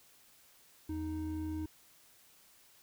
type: tone pair together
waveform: triangle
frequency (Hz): 83.14 / 311.1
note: E2 / D#4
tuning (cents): +15 / 0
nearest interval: octave + major seventh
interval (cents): 2285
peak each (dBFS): -38 / -35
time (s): 0.89-1.66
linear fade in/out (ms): 5
effects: white hiss -63 dBFS RMS until 2.82 s